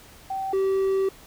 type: tone pair in turn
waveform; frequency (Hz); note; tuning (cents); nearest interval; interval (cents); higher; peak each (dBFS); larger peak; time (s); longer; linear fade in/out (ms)
sine / triangle; 772 / 386; G5 / G4; -27 / -27; octave; 1200; first; -26 / -18; second; 0.3-0.53 / 0.53-1.09; second; 5
effects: pink hiss -49 dBFS RMS until 1.26 s